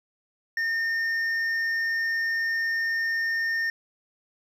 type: tone with hard clipping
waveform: sine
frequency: 1822 Hz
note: A#6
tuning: 40 cents flat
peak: -25 dBFS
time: 0.57-3.7 s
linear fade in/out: 2 ms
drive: 4 dB
effects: none